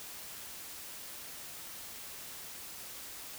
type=silence; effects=white hiss -46 dBFS RMS until 3.38 s